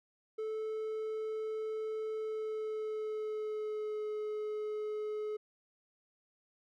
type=tone with pitch glide; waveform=triangle; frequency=436.5 to 425.5 Hz; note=A4 to G#4; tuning=-14 to +42 cents; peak=-33 dBFS; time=0.38-5.37 s; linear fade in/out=10 ms; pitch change=-44 cents; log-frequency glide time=2.16-4.06 s; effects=none